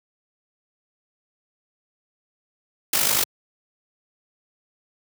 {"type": "noise with amplitude modulation", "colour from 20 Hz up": "white", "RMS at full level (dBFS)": -18, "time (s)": [2.93, 3.24], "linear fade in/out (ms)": 5, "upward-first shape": "sine", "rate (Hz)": 50.7, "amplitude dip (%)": 60, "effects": ["high-pass 100 Hz 12 dB/octave"]}